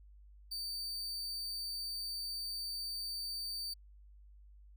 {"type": "tone", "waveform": "40% pulse", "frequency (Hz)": 4602, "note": "D8", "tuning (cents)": -36, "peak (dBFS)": -37, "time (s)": [0.51, 3.74], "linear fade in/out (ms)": 10, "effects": ["added 50 Hz sine -55 dBFS peak until 4.76 s"]}